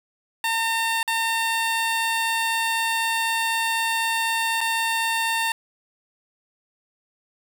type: tone with dropouts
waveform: 15% pulse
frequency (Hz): 908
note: A#5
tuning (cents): -46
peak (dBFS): -15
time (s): 0.44-5.52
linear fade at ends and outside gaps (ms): 2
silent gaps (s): 1.03-1.077 / 4.607-4.612
effects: none